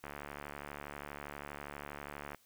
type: click train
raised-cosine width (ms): 0.5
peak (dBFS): -28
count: 168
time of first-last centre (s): 0.04-2.347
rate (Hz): 72.4
effects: white hiss -68 dBFS RMS until 2.45 s